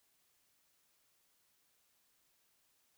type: silence
effects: white hiss -75 dBFS RMS until 2.97 s